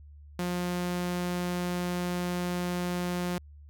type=tone; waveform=sawtooth; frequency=177.5 Hz; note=F3; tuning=28 cents sharp; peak=-25 dBFS; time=0.39-3.38 s; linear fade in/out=2 ms; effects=added 73 Hz sine -47 dBFS peak until 3.69 s